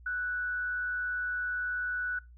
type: tone with frequency modulation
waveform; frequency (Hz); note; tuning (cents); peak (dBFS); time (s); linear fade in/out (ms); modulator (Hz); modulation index
sine; 1480; F#6; 0; -30; 0.06-2.19; 5; 121; 0.29
effects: noise-tail reverb RT60 0.2 s tail -20 dB re dry + added 60 Hz sine -50 dBFS peak until 2.37 s